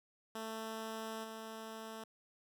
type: tone with level steps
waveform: 10% pulse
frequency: 221.9 Hz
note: A3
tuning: 15 cents sharp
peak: -33 / -37 dBFS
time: 0.35-2.04 s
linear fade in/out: 5 ms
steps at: 1.23 s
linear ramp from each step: 20 ms
effects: none